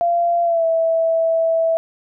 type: tone with pitch glide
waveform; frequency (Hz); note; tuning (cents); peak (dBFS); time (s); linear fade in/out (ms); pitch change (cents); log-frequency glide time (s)
sine; 688 to 655.8; F5 to E5; -26 to -9; -14; 0.01-1.77; 0; -83; 0.43-0.65
effects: none